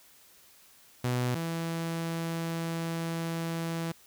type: tone pair in turn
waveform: sawtooth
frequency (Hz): 124.1 / 165.65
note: B2 / E3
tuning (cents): +9 / +9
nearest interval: perfect fourth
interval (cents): 500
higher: second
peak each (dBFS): -23 / -27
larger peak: first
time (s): 1.04-1.35 / 1.35-3.92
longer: second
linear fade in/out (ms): 5
effects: white hiss -58 dBFS RMS until 4.06 s